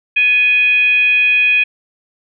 sine tone with frequency modulation, 2487 Hz, D#7, 1 cent flat, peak -9 dBFS, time 0.16-1.64 s, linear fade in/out 10 ms, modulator 779 Hz, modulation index 0.3, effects none

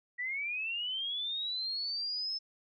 sine linear sweep, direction up, 1926 to 5274 Hz, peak -33 dBFS, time 0.18-2.39 s, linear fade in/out 20 ms, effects none

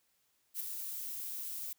violet noise with ADSR envelope, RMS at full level -35 dBFS, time 0.54-1.73 s, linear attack 61 ms, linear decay 4 ms, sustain -6 dB, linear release 4 ms, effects white hiss -75 dBFS RMS until 1.78 s

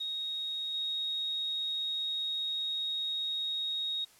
sine tone with level steps, 3755 Hz, A#7, 12 cents sharp, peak -33 / -31 dBFS, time 0-4.05 s, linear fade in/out 10 ms, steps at 0.74 s, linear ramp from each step 2 ms, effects white hiss -60 dBFS RMS until 4.19 s + low-pass 12000 Hz 12 dB/octave

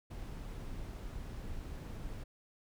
brown noise, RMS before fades -43 dBFS, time 0.1-2.24 s, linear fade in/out 10 ms, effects none

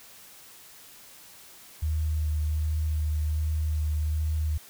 sine tone with vibrato, 77 Hz, D#2, 17 cents flat, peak -24 dBFS, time 1.82-4.58 s, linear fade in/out 10 ms, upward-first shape sine, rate 1.3 Hz, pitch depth 18 cents each way, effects white hiss -50 dBFS RMS until 4.69 s

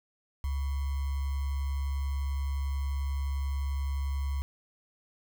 sine tone with sample-and-hold, 69.3 Hz, C#2, in tune, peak -28 dBFS, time 0.44-4.42 s, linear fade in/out 0 ms, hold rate 1050 Hz, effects none

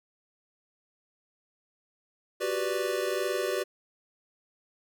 square chord, G major seventh, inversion third, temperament equal, 370 / 392 / 493.9 / 587.3 Hz, F#4 / G4 / B4 / D5, 0 / 0 / 0 / 0 cents, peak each -34 dBFS, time 2.4-3.64 s, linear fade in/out 20 ms, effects none

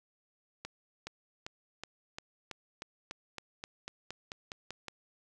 accelerating click train, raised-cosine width 0.2 ms, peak -23 dBFS, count 16, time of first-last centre 0.65-4.883 s, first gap 420 ms, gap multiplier 0.94, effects none

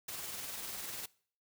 white noise with tremolo, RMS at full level -41 dBFS, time 0.08-1.06 s, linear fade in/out 5 ms, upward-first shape sine, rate 20 Hz, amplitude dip 35%, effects noise-tail reverb RT60 0.5 s tail -22 dB re dry

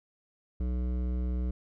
sine tone with hard clipping, 61.74 Hz, B1, in tune, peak -30 dBFS, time 0.6-1.51 s, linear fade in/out 5 ms, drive 13 dB, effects none

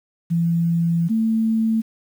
sine tone pair in turn, 168.3 / 223.1 Hz, E3 / A3, +36 / +24 cents, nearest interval perfect fourth, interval 488 cents, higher second, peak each -16 dBFS, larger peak neither, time 0.3-1.09 / 1.09-1.82 s, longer first, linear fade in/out 20 ms, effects 8-bit

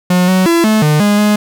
45% pulse tone with pitch steps, 180.2 / 186.2 / 336.8 / 216.9 / 150.9 / 206.1 / 209.2 Hz, F#3 / F#3 / E4 / A3 / D3 / G#3 / G#3, -45 / +11 / +37 / -25 / +47 / -13 / +13 cents, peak -8 dBFS, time 0.1-1.36 s, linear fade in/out 5 ms, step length 180 ms, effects none

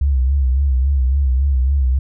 sine tone with vibrato, 66.8 Hz, C2, 36 cents sharp, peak -12 dBFS, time 0.01-1.99 s, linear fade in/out 5 ms, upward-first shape sine, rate 3.6 Hz, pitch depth 100 cents each way, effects none

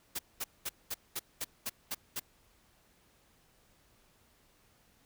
white noise bursts, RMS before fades -36 dBFS, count 9, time 0.15-2.199 s, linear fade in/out 10 ms, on 41 ms, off 210 ms, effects pink hiss -67 dBFS RMS until 5.05 s

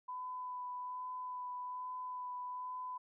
sine tone with vibrato, 1000 Hz, B5, 21 cents sharp, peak -40 dBFS, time 0.08-2.98 s, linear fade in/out 10 ms, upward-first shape sine, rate 1.2 Hz, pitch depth 12 cents each way, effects none

